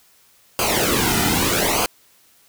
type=noise with flanger; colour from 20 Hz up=pink; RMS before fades=-19 dBFS; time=0.59-1.86 s; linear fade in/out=0 ms; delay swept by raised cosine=0.54 to 1.84 ms; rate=0.81 Hz; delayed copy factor=-0.75; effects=white hiss -55 dBFS RMS until 2.48 s